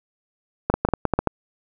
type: clicks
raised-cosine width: 1 ms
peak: -4 dBFS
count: 9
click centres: 0.7 / 0.74 / 0.85 / 0.888 / 0.937 / 1.053 / 1.137 / 1.19 / 1.273 s
effects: none